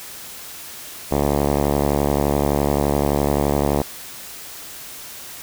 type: tone with low-pass filter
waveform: 5% pulse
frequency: 71.7 Hz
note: D2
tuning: 41 cents flat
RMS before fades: -19 dBFS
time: 1.11-3.82 s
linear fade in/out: 5 ms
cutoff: 960 Hz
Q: 0.71
effects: white hiss -36 dBFS RMS until 5.42 s